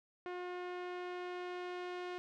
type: tone with low-pass filter sweep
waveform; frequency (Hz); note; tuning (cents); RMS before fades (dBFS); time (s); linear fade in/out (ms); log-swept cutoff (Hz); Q
sawtooth; 358.6; F4; +46; -43; 0.26-2.18; 0; 2200 to 3300; 0.9
effects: none